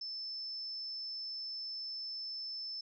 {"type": "tone", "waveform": "sine", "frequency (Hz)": 5274, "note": "E8", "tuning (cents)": 0, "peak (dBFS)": -39, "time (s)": [0.01, 2.81], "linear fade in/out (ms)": 5, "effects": []}